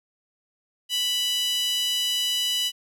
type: tone with high-pass filter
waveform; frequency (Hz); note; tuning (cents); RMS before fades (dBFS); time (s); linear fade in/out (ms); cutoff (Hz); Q
5% pulse; 987.8; B5; 0; -25; 0.89-2.72; 50; 3000; 5.8
effects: none